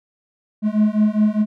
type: beating tone pair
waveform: triangle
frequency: 210.2 / 215.1 Hz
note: G#3 / A3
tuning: +21 / -39 cents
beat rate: 4.9 Hz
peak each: -15 dBFS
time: 0.62-1.46 s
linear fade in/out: 50 ms
effects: none